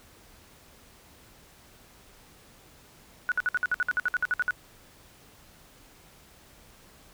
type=tone bursts; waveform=sine; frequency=1471 Hz; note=F#6; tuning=11 cents flat; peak=-22 dBFS; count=15; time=3.29-4.508 s; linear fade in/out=0 ms; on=28 ms; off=57 ms; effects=pink hiss -55 dBFS RMS until 7.13 s